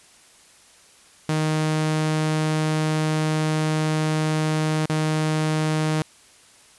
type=tone with dropouts; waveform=sawtooth; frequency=155.56 Hz; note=D#3; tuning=in tune; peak=-16 dBFS; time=1.29-6.02 s; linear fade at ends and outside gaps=2 ms; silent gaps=4.857-4.897 s; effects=white hiss -52 dBFS RMS until 6.78 s + resampled to 24000 Hz